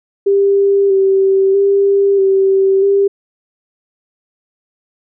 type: tone with vibrato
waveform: sine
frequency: 392 Hz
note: G4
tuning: in tune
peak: -8 dBFS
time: 0.26-3.08 s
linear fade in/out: 10 ms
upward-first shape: square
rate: 0.78 Hz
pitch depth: 23 cents each way
effects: none